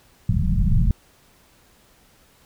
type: low-pass noise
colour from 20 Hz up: pink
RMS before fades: -18 dBFS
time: 0.29-0.91 s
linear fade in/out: 2 ms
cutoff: 210 Hz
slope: 96 dB/octave
effects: pink hiss -56 dBFS RMS until 2.45 s